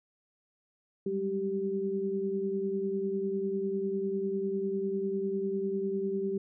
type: tone cluster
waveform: sine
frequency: 192.1 / 202.1 / 389.4 Hz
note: G3 / G#3 / G4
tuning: -35 / -47 / -12 cents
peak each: -37 / -37 / -30 dBFS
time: 1.06-6.38 s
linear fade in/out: 5 ms
effects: none